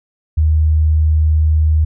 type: tone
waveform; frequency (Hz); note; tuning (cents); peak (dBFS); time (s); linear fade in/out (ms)
sine; 77.78; D#2; 0; -9; 0.37-1.85; 10
effects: none